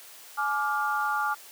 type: chord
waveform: sine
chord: D diminished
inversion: second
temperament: just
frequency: 845.8 / 1174.7 / 1409.6 Hz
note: Ab5 / D6 / F6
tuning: +31 / 0 / +16 cents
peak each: -29 dBFS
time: 0.37-1.35 s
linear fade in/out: 20 ms
effects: white hiss -48 dBFS RMS until 1.51 s + high-pass 400 Hz 12 dB/octave